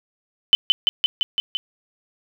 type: tone with echo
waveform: sine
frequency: 3040 Hz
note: F#7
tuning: 46 cents sharp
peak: -8 dBFS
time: 0.53-0.55 s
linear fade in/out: 0 ms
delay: 170 ms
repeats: 6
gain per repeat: -2 dB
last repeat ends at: 1.57 s
effects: none